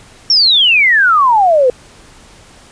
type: exponential sweep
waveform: sine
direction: down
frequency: 5588 to 483.4 Hz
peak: -6 dBFS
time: 0.3-1.7 s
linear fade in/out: 2 ms
effects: pink hiss -41 dBFS RMS until 2.71 s + resampled to 22050 Hz